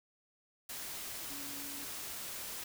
sine tone in noise, 282.4 Hz, C#4, 32 cents sharp, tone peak -50 dBFS, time 1.3-1.85 s, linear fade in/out 5 ms, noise white, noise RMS -43 dBFS, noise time 0.69-2.64 s, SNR -10 dB, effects none

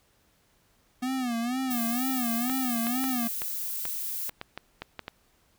square tone with vibrato, 246.4 Hz, B3, 4 cents flat, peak -28 dBFS, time 1.02-3.28 s, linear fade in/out 10 ms, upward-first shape sine, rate 2.1 Hz, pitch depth 120 cents each way
violet noise, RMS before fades -33 dBFS, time 1.7-4.3 s, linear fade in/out 10 ms
clicks, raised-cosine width 0.3 ms, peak -19 dBFS, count 11, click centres 2.498 / 2.869 / 3.041 / 3.419 / 3.854 / 4.294 / 4.414 / 4.576 / 4.82 / 4.993 / 5.081 s
effects pink hiss -66 dBFS RMS until 5.58 s

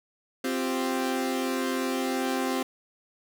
sawtooth chord, C suspended fourth, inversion none, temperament equal, 261.6 / 349.2 / 392 Hz, C4 / F4 / G4, 0 / 0 / 0 cents, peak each -24 / -30 / -29 dBFS, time 0.44-2.63 s, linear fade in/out 5 ms, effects none

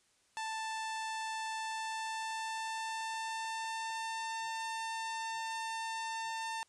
sawtooth tone with pitch glide, 884 to 898.9 Hz, A5 to A5, +8 to +37 cents, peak -33 dBFS, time 0.37-6.63 s, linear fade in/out 0 ms, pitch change +29 cents, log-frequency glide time 1.56-4.27 s, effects white hiss -71 dBFS RMS until 6.68 s + resampled to 22050 Hz

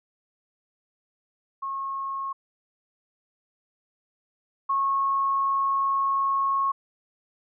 sine tone pair in turn, 1088 / 1094.3 Hz, C#6 / C#6, -33 / -23 cents, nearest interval unison, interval 10 cents, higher second, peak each -28 / -21 dBFS, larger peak second, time 1.62-2.33 / 4.69-6.72 s, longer second, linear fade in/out 10 ms, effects none

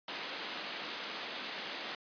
white band-pass noise, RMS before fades -42 dBFS, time 0.08-1.95 s, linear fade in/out 2 ms, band 200 to 4200 Hz, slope 24 dB/octave, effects resampled to 11025 Hz

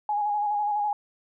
sine tone with vibrato, 830.6 Hz, G#5, in tune, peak -23 dBFS, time 0.09-0.93 s, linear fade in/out 2 ms, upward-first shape square, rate 12 Hz, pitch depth 26 cents each way, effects none

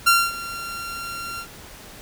sawtooth tone with ADSR envelope, 1378 Hz, F6, 24 cents flat, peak -8 dBFS, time 0.06-1.47 s, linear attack 15 ms, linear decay 240 ms, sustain -18 dB, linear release 75 ms, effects pink hiss -42 dBFS RMS until 2.01 s

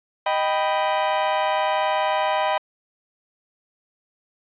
40% pulse chord, Eb augmented, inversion none, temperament equal, 622.3 / 784 / 987.8 Hz, Eb5 / G5 / B5, 0 / 0 / 0 cents, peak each -23 dBFS, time 0.26-2.58 s, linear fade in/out 5 ms, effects resampled to 8000 Hz + 8-bit

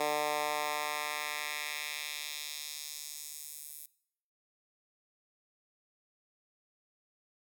10% pulse tone with high-pass filter sweep, 149.4 Hz, D3, 30 cents sharp, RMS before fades -37 dBFS, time 0-3.86 s, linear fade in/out 5 ms, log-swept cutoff 540 to 11000 Hz, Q 1.1, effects noise-tail reverb RT60 0.7 s tail -21 dB re dry

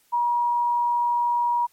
sine tone, 957 Hz, A#5, 45 cents sharp, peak -19 dBFS, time 0.12-1.67 s, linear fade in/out 20 ms, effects white hiss -62 dBFS RMS until 1.72 s + MP3 64 kbps

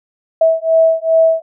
sine beating tone pair, 649 / 651.5 Hz, E5 / E5, -27 / -20 cents, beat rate 2.5 Hz, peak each -12 dBFS, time 0.41-1.42 s, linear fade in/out 5 ms, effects none

